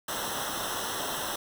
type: noise with comb filter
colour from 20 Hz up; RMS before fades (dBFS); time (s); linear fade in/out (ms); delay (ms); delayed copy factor
pink; -33; 0.08-1.36; 5; 0.43; -0.9
effects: none